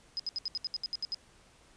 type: tone bursts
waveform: sine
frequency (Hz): 5040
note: D#8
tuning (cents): +21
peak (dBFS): -31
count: 11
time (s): 0.17-1.145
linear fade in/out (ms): 0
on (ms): 25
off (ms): 70
effects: pink hiss -61 dBFS RMS until 1.76 s + resampled to 22050 Hz